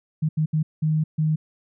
sine tone bursts at uneven times, 155.56 Hz, D#3, in tune, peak -18 dBFS, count 5, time 0.22-0.29 / 0.37-0.46 / 0.53-0.63 / 0.82-1.04 / 1.18-1.36 s, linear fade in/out 10 ms, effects none

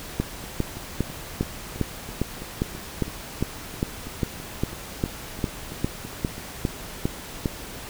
two click trains, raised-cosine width 3 ms, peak -9 / -23 dBFS, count 19 / 19, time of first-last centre 0.2-7.458 / 0.44-6.381 s, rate 2.48 / 3.03 Hz, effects pink hiss -38 dBFS RMS until 7.89 s

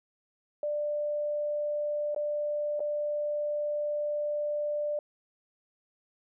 sine tone with dropouts, 592 Hz, D5, 14 cents sharp, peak -28 dBFS, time 0.63-4.99 s, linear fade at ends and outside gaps 2 ms, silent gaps 2.147-2.162 / 2.795-2.803 s, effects none

